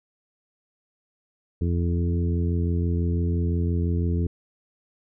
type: harmonic tone with a mistuned harmonic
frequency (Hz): 85.9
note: F2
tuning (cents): -28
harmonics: 1 / 2 / 3 / 4 / 5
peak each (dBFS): -22 / -28 / -32 / -34 / -36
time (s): 1.61-4.27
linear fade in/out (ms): 5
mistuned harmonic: 1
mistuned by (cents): -18
effects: none